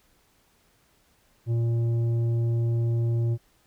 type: tone with tanh clipping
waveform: sine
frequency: 116.54 Hz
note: A#2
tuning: in tune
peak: -23 dBFS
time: 1.46-3.38 s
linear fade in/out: 50 ms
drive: 8 dB
effects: pink hiss -64 dBFS RMS until 3.66 s